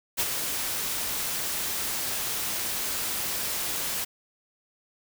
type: noise with ADSR envelope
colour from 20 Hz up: white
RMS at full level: -24 dBFS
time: 0.17-4.05 s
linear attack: 29 ms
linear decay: 50 ms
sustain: -6 dB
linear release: 14 ms
effects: none